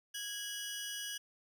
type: tone pair together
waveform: 20% pulse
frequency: 1650 / 2940 Hz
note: G#6 / F#7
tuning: -12 / -12 cents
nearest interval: minor seventh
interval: 1000 cents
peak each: -39 / -36 dBFS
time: 0.14-1.18 s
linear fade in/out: 10 ms
effects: none